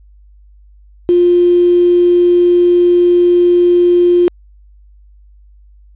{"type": "tone with quantisation", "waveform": "sine", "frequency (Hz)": 351.8, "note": "F4", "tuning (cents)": 13, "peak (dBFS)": -6, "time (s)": [1.09, 4.28], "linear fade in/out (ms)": 0, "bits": 4, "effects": ["added 50 Hz sine -40 dBFS peak until 5.95 s", "resampled to 8000 Hz"]}